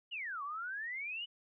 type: exponential two-way sweep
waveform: sine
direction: down then up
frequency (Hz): 3000 to 1103 to 3000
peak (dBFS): -38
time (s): 0.11-1.26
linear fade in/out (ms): 20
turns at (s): 0.43
effects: none